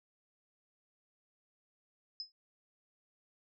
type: tone with exponential decay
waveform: sine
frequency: 5100 Hz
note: D#8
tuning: 42 cents sharp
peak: -35 dBFS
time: 2.2-2.32 s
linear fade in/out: 1 ms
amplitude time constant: 25 ms
effects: none

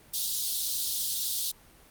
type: high-pass noise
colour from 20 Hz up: pink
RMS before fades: -30 dBFS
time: 0.13-1.52 s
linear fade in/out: 20 ms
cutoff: 3500 Hz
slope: 48 dB/octave
effects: pink hiss -56 dBFS RMS until 1.9 s + Opus 32 kbps

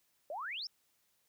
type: exponential sweep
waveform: sine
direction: up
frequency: 554.4 to 5600 Hz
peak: -38 dBFS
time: 0.3-0.67 s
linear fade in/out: 2 ms
effects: white hiss -75 dBFS RMS until 1.28 s

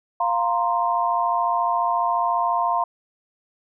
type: chord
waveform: sine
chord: F suspended fourth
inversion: none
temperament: equal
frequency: 698.5 / 932.3 / 1046.5 Hz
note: F5 / Bb5 / C6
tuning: 0 / 0 / 0 cents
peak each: -23 dBFS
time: 0.2-2.84 s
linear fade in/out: 5 ms
effects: none

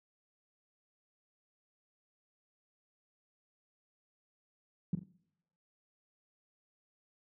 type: tone with echo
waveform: sine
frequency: 174.4 Hz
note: F3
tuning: 2 cents flat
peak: -27 dBFS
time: 4.93-4.95 s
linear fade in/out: 2 ms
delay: 42 ms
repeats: 2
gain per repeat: -9 dB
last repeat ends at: 5.034 s
effects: noise-tail reverb RT60 0.8 s tail -22 dB re dry + high-pass 80 Hz 12 dB/octave

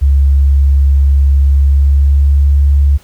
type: tone with pitch glide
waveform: sine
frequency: 69.3 to 70.59 Hz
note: C#2 to C#2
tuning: 0 to +32 cents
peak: -5 dBFS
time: 0.01-2.98 s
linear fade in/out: 20 ms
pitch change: +32 cents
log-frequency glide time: 1.52-2.49 s
effects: pink hiss -45 dBFS RMS until 3.03 s

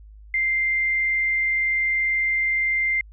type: tone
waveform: sine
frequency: 2093 Hz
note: C7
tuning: in tune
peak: -19 dBFS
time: 0.34-3.01 s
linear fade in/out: 2 ms
effects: added 52 Hz sine -42 dBFS peak until 3.12 s

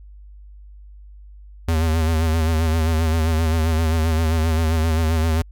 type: tone with vibrato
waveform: square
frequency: 80.6 Hz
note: E2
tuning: 38 cents flat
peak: -17 dBFS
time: 1.68-5.42 s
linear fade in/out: 5 ms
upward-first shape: sine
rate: 7.6 Hz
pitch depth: 55 cents each way
effects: added 50 Hz sine -39 dBFS peak until 5.51 s

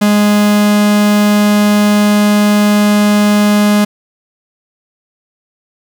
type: tone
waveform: 45% pulse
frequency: 207.7 Hz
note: G#3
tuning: in tune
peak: -7 dBFS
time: 0.01-3.85 s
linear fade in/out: 10 ms
effects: none

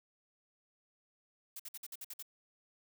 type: noise bursts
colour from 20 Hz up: blue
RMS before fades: -45 dBFS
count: 8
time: 1.56-2.226 s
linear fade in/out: 5 ms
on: 36 ms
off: 54 ms
effects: none

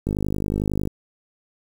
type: click train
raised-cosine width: 3 ms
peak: -11 dBFS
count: 42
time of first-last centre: 0.07-0.874 s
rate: 51 Hz
effects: 7-bit

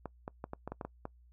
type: clicks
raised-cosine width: 1 ms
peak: -25 dBFS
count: 9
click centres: 0.057 / 0.279 / 0.441 / 0.534 / 0.676 / 0.72 / 0.812 / 0.85 / 1.054 s
effects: noise-tail reverb RT60 0.1 s tail -24 dB re dry + added 60 Hz sine -58 dBFS peak until 1.32 s

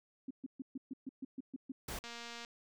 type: tone bursts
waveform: sine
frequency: 264.8 Hz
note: C4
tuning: 21 cents sharp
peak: -39 dBFS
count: 10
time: 0.28-1.72 s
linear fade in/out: 5 ms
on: 27 ms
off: 130 ms
type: noise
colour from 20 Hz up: pink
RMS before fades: -42 dBFS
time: 1.88-1.99 s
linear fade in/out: 5 ms
type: click train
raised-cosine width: 0.2 ms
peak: -30 dBFS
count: 97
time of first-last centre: 2.04-2.449 s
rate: 235 Hz
effects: none

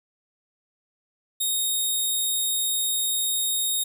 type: tone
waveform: 10% pulse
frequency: 3721 Hz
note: A#7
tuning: 4 cents flat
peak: -15 dBFS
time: 1.4-3.84 s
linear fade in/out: 10 ms
effects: none

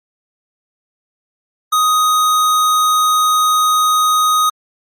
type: tone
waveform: square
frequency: 1250 Hz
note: D#6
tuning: 8 cents sharp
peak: -11 dBFS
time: 1.72-4.5 s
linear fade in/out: 10 ms
effects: MP3 64 kbps

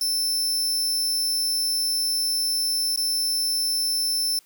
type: tone with dropouts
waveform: sawtooth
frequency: 5320 Hz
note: E8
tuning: 15 cents sharp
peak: -19 dBFS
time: 0.01-4.39 s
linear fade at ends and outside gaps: 2 ms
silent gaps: 2.961-2.974 s
effects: white hiss -58 dBFS RMS until 4.45 s

